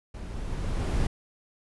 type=noise with level ramp; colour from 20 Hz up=brown; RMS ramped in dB=-38 to -24 dBFS; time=0.14-1.07 s; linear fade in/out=5 ms; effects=resampled to 24000 Hz